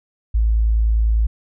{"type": "tone", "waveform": "sine", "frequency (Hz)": 55, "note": "A1", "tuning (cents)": 0, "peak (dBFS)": -13, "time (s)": [0.34, 1.27], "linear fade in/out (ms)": 10, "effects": []}